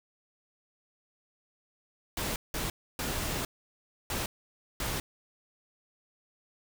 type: noise bursts at uneven times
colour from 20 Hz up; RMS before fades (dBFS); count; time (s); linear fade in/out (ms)
pink; -33; 5; 2.17-2.36 / 2.54-2.7 / 2.99-3.45 / 4.1-4.26 / 4.8-5; 2
effects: none